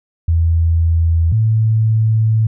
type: tone pair in turn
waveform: sine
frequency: 82.8 / 110.52 Hz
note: E2 / A2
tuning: +8 / +8 cents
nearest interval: perfect fourth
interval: 500 cents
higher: second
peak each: -10 dBFS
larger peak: neither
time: 0.28-1.32 / 1.32-2.47 s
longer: second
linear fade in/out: 5 ms
effects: none